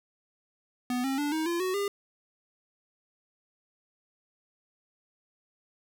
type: tone with pitch steps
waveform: square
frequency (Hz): 247.9 / 268.8 / 291.4 / 316 / 342.6 / 371.4 / 402.7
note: B3 / C4 / D4 / D#4 / F4 / F#4 / G4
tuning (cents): +7 / +47 / -13 / +27 / -33 / +7 / +47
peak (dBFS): -28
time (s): 0.9-1.88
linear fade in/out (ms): 2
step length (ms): 140
effects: none